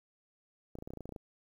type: clicks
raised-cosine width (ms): 2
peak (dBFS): -30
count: 12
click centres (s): 0.754 / 0.787 / 0.824 / 0.875 / 0.905 / 0.936 / 0.973 / 1.007 / 1.056 / 1.092 / 1.123 / 1.162
effects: 10-bit